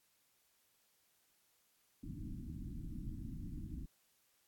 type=low-pass noise; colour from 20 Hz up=pink; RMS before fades=-45 dBFS; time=2.03-3.86 s; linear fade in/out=5 ms; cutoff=320 Hz; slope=96 dB/octave; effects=white hiss -75 dBFS RMS until 4.47 s + AAC 64 kbps